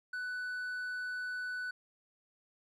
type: tone with hard clipping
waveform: sine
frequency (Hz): 1491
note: F#6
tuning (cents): +13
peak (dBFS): -37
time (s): 0.13-1.71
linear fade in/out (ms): 5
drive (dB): 3
effects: none